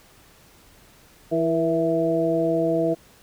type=harmonic tone with a mistuned harmonic; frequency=164.81 Hz; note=E3; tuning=in tune; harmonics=1 / 2 / 3 / 4; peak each=-29 / -23 / -25 / -23 dBFS; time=1.31-2.95 s; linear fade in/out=20 ms; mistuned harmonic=3; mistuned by=-41 cents; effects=pink hiss -53 dBFS RMS until 3.22 s